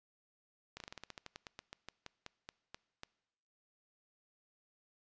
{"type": "slowing click train", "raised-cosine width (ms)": 0.2, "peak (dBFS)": -28, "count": 20, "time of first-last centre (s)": [0.77, 3.034], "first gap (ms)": 32, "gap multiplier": 1.13, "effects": ["noise-tail reverb RT60 1.0 s tail -23 dB re dry", "resampled to 16000 Hz"]}